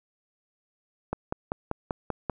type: click train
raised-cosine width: 1 ms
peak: -14 dBFS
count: 7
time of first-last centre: 1.13-2.297 s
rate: 5.14 Hz
effects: none